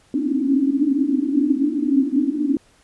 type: band-pass noise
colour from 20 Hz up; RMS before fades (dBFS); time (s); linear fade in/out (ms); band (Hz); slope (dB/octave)
white; -19; 0.14-2.57; 2; 260 to 300; 96
effects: pink hiss -56 dBFS RMS until 2.83 s + resampled to 24000 Hz